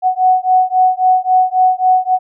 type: beating tone pair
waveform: sine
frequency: 740 / 743.7 Hz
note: F#5 / F#5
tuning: 0 / +9 cents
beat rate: 3.7 Hz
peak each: -12 dBFS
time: 0.02-2.19 s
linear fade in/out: 50 ms
effects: none